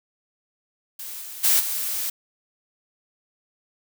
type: noise with level steps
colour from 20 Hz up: blue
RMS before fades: -35 / -37 / -18 / -27 dBFS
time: 0.99-2.1 s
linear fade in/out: 5 ms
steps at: 1.2 / 1.43 / 1.59 s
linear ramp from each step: 20 ms
effects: none